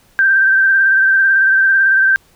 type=tone with vibrato; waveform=sine; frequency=1568 Hz; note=G6; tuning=in tune; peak=-8 dBFS; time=0.19-2.16 s; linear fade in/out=0 ms; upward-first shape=sine; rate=18 Hz; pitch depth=32 cents each way; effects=pink hiss -52 dBFS RMS until 2.35 s